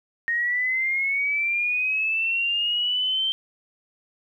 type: linear sweep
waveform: sine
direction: up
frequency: 1854 to 3136 Hz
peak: -21 dBFS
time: 0.28-3.32 s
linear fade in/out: 0 ms
effects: 10-bit